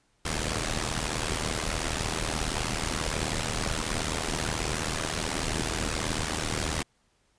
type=noise with amplitude modulation; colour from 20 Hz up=pink; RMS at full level=-26 dBFS; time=0.25-6.83 s; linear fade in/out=5 ms; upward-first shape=sine; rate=78.6 Hz; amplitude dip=85%; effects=pink hiss -69 dBFS RMS until 7.38 s + resampled to 22050 Hz